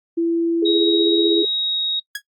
sine tone, 335 Hz, E4, 28 cents sharp, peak -16 dBFS, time 0.17-1.43 s, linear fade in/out 10 ms
sine tone with tremolo, 416.3 Hz, G#4, 4 cents sharp, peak -16 dBFS, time 0.62-1.45 s, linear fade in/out 5 ms, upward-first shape triangle, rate 16 Hz, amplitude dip 65%
sine tone with pitch glide, 3803 to 3775 Hz, A#7 to A#7, +34 to +21 cents, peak -19 dBFS, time 0.65-2 s, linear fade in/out 10 ms, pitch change -13 cents, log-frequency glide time 1.38-1.79 s
sawtooth tone with exponential decay, 1661.2 Hz, G#6, in tune, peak -18 dBFS, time 2.15-2.22 s, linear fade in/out 5 ms, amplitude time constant 15 ms
effects noise-tail reverb RT60 0.1 s tail -22 dB re dry + Opus 32 kbps

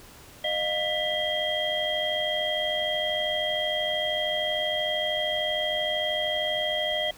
sine tone cluster, 614 / 707 / 1981 / 3221 Hz, D#5 / F5 / B6 / G7, -23 / +21 / +5 / +46 cents, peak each -29 / -34 / -32 / -28 dBFS, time 0.44-7.11 s, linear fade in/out 5 ms, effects pink hiss -49 dBFS RMS until 7.17 s

